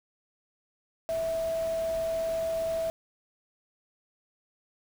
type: tone in noise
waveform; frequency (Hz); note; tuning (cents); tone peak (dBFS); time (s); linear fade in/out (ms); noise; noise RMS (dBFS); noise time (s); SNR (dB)
sine; 655; E5; -11; -27; 1.09-2.9; 0; pink; -44; 1.09-2.9; +14
effects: none